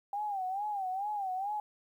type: tone with vibrato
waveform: sine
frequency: 790 Hz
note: G5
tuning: 13 cents sharp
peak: -32 dBFS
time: 0.13-1.6 s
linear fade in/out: 2 ms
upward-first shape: sine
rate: 2.3 Hz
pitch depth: 120 cents each way
effects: 11-bit